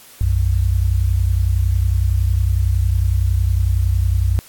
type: tone pair together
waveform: sine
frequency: 62 / 92.9 Hz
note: B1 / F#2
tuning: +7 / +7 cents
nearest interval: perfect fifth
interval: 700 cents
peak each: -16 dBFS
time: 0.21-4.39 s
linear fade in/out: 0 ms
effects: white hiss -43 dBFS RMS until 4.48 s + AAC 64 kbps